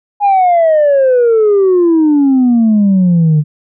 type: exponential sweep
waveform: sine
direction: down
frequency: 830.6 to 146.83 Hz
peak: -4 dBFS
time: 0.2-3.44 s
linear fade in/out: 50 ms
effects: tanh soft clip ceiling -4 dBFS